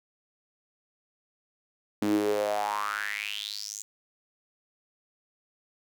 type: tone with high-pass filter sweep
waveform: sawtooth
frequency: 103.83 Hz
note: G#2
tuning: in tune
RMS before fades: -30 dBFS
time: 2.02-3.82 s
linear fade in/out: 0 ms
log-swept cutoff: 250 to 7200 Hz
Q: 7
effects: none

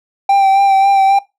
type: tone with vibrato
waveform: triangle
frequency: 784 Hz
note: G5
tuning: in tune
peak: -5 dBFS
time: 0.29-1.19 s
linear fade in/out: 5 ms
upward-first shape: sine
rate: 3.7 Hz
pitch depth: 24 cents each way
effects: noise-tail reverb RT60 0.2 s tail -19 dB re dry

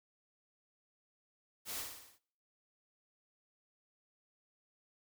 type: noise with echo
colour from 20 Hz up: white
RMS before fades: -42 dBFS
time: 1.65-1.85 s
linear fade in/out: 50 ms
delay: 57 ms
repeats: 6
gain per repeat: -4 dB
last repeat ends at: 2.192 s
effects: noise-tail reverb RT60 0.6 s tail -22 dB re dry

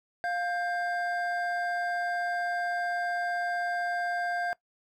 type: tone pair together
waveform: triangle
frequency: 702.7 / 1587 Hz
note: F5 / G6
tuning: +10 / +21 cents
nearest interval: octave + major second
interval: 1411 cents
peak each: -28 / -31 dBFS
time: 0.24-4.53 s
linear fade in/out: 0 ms
effects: noise-tail reverb RT60 0.1 s tail -20 dB re dry

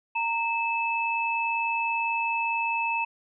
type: tone pair together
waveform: sine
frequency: 924.5 / 2615 Hz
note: A#5 / E7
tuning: -15 / -15 cents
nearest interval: octave + tritone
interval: 1800 cents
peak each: -27 dBFS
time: 0.15-3.05 s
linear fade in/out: 10 ms
effects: none

